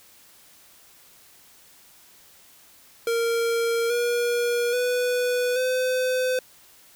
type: tone with pitch steps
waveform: square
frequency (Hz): 463.6 / 478.6 / 494 / 510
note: A#4 / A#4 / B4 / C5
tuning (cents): -10 / +46 / 0 / -44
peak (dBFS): -22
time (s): 3.07-6.39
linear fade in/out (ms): 2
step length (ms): 830
effects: white hiss -53 dBFS RMS until 6.95 s